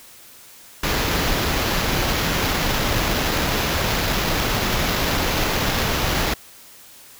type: noise with sample-and-hold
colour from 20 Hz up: pink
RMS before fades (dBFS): -21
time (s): 0.83-6.34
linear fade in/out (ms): 5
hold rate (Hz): 8820
effects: white hiss -45 dBFS RMS until 7.19 s